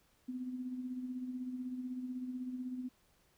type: tone with tremolo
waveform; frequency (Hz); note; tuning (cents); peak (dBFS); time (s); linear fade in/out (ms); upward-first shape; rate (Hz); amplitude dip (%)
sine; 252.8; B3; +41; -36; 0.28-2.89; 10; sine; 16; 50
effects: pink hiss -71 dBFS RMS until 3.37 s